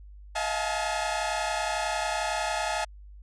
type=tone cluster; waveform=sawtooth; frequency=638 / 705 / 842 / 873 Hz; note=D#5 / F5 / G#5 / A5; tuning=+43 / +16 / +24 / -14 cents; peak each=-29 dBFS; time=0.35-2.85 s; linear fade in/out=10 ms; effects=added 50 Hz sine -44 dBFS peak until 3.22 s + resampled to 22050 Hz